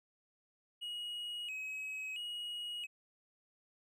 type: tone with vibrato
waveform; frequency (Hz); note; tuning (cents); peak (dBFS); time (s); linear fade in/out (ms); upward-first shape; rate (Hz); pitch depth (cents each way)
triangle; 2717; F7; -48; -38; 0.81-2.87; 20; square; 0.74; 110
effects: none